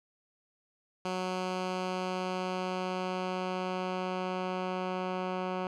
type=tone with low-pass filter sweep; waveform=10% pulse; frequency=184.3 Hz; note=F#3; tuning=7 cents flat; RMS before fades=-34 dBFS; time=1.05-5.67 s; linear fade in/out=2 ms; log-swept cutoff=5800 to 2400 Hz; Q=0.75; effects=none